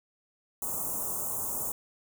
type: band-stop noise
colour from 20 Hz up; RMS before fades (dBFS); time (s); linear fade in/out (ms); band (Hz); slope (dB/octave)
white; -33; 0.62-1.72; 2; 1200 to 6800; 48
effects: none